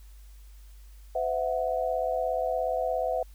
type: tone cluster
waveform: sine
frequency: 510 / 658 / 735 Hz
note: C5 / E5 / F#5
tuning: -44 / -3 / -12 cents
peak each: -30 / -29 / -31 dBFS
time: 1.15-3.23 s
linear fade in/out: 5 ms
effects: added 50 Hz sine -46 dBFS peak until 3.34 s + white hiss -62 dBFS RMS until 3.34 s